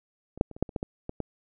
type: clicks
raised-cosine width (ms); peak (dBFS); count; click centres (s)
2; -28 / -7 / -29 / -29 / -10 / -28 / -16 / -17 / -20 / -17; 10; 0.376 / 0.411 / 0.513 / 0.565 / 0.626 / 0.692 / 0.762 / 0.829 / 1.094 / 1.203
effects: none